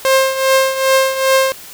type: tone with tremolo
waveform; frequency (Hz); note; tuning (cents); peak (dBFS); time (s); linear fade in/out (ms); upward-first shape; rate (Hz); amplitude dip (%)
sawtooth; 531; C5; +25; -4; 0.05-1.52; 0; triangle; 2.5; 75
effects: white hiss -35 dBFS RMS until 1.73 s